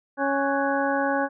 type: harmonic tone with a mistuned harmonic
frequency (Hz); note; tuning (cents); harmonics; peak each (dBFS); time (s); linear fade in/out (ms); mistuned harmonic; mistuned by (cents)
277.2; C#4; 0; 1 / 2 / 3 / 4 / 5 / 6; -27 / -26 / -27 / -32 / -30 / -32; 0.17-1.29; 50; 5; +120
effects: none